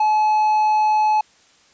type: tone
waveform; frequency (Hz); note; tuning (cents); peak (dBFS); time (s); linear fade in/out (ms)
triangle; 856; A5; -48; -12; 0-1.21; 5
effects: white hiss -54 dBFS RMS until 1.73 s + resampled to 16000 Hz